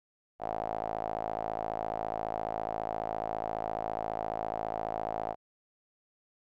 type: tone with band-pass filter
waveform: sawtooth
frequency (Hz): 54.6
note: A1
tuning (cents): -13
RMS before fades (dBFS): -35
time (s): 0.39-5.36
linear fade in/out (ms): 50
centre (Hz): 720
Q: 5.7
effects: none